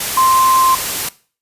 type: tone in noise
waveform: sine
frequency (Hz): 1046.5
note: C6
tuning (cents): 0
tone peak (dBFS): -9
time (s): 0.17-0.75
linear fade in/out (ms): 5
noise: white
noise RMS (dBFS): -20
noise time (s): 0-1.09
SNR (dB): +8
effects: noise-tail reverb RT60 0.4 s tail -19 dB re dry + resampled to 32000 Hz